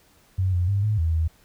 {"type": "tone with pitch steps", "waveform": "sine", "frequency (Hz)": [93.8, 88.8, 99.7, 106.6, 81.4, 80.5], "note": ["F#2", "F2", "G2", "G#2", "E2", "E2"], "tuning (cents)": [24, 29, 30, 46, -21, -41], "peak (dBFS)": -19, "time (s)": [0.38, 1.28], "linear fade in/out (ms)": 10, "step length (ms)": 150, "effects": ["pink hiss -58 dBFS RMS until 1.44 s"]}